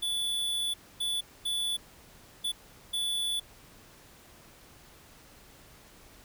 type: tone bursts at uneven times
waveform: square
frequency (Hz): 3457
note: A7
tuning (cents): -31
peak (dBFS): -29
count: 5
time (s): 0.02-0.74 / 1-1.21 / 1.45-1.77 / 2.44-2.52 / 2.93-3.4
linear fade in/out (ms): 10
effects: pink hiss -55 dBFS RMS until 6.24 s